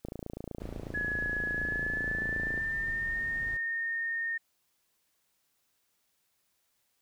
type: click train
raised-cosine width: 2 ms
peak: -25 dBFS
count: 72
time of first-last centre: 0.05-2.577 s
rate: 28.1 Hz
type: noise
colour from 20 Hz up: brown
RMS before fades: -43 dBFS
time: 0.6-3.57 s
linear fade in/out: 2 ms
type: tone with pitch glide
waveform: sine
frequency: 1692 to 1834.5 Hz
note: G#6 to A#6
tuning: +32 to -28 cents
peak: -30 dBFS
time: 0.94-4.38 s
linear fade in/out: 10 ms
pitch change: +140 cents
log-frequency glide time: 1.53-3.16 s
effects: white hiss -75 dBFS RMS until 7.01 s